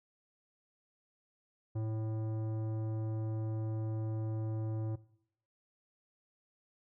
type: tone with tanh clipping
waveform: sine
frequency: 110 Hz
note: A2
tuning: in tune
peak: -35 dBFS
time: 1.75-4.96 s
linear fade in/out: 10 ms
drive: 14 dB
effects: noise-tail reverb RT60 0.7 s tail -20 dB re dry